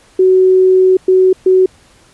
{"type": "tone bursts at uneven times", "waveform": "sine", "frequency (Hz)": 373.4, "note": "F#4", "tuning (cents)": 16, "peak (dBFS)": -5, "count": 3, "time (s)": [[0.19, 0.97], [1.08, 1.33], [1.46, 1.66]], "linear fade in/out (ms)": 5, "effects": ["pink hiss -47 dBFS RMS until 2.13 s", "resampled to 24000 Hz"]}